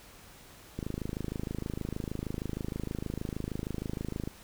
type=click train; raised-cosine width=3 ms; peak=-21 dBFS; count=93; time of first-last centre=0.79-4.275 s; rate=26.4 Hz; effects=pink hiss -53 dBFS RMS until 4.43 s